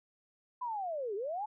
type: linear two-way sweep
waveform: sine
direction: down then up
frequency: 1016 to 381 to 876 Hz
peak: -34 dBFS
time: 0.61-1.46 s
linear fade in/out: 10 ms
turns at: 1.15 s
effects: none